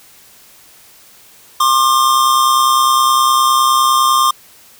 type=tone pair together; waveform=square; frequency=1068.2 / 1198 Hz; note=C6 / D6; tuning=+36 / +34 cents; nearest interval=major second; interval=198 cents; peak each=-13 dBFS; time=1.6-4.31 s; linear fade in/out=5 ms; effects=white hiss -44 dBFS RMS until 4.79 s